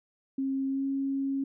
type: tone with pitch glide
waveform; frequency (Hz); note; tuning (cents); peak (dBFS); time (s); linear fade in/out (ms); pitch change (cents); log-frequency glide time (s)
sine; 269.3 to 272.9; C#4 to C#4; -50 to -27; -27; 0.38-1.44; 5; +23; 0.67-0.85
effects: none